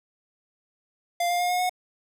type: tone with pitch steps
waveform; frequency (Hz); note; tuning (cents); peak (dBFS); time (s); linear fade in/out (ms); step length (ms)
square; 696 / 704.1 / 712.3 / 720.5 / 728.9; F5 / F5 / F5 / F#5 / F#5; -6 / +14 / +34 / -46 / -26; -23; 1.2-1.695; 5; 99
effects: none